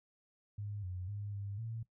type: tone with pitch steps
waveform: sine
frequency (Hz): 103 / 91.2 / 102.5 / 100.5 / 113.4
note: G#2 / F#2 / G#2 / G2 / A#2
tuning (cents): -14 / -24 / -22 / +44 / -47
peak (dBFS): -39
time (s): 0.58-1.83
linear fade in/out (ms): 5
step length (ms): 250
effects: noise-tail reverb RT60 0.1 s tail -18 dB re dry